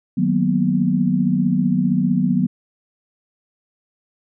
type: chord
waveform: sine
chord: B major seventh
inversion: first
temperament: just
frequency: 154.34 / 185.21 / 231.5 / 246.9 Hz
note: D#3 / F#3 / A#3 / B3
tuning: -14 / +2 / -12 / 0 cents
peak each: -23 / -18 / -23 / -20 dBFS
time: 0.17-2.47 s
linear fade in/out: 10 ms
effects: none